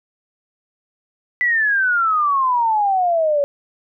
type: exponential sweep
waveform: sine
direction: down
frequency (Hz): 1996 to 560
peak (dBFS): -14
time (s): 1.41-3.44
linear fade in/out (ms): 0
effects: none